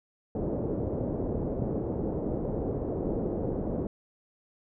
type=low-pass noise; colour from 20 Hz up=white; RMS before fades=-31 dBFS; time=0.35-3.87 s; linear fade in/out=2 ms; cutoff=510 Hz; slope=24 dB/octave; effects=none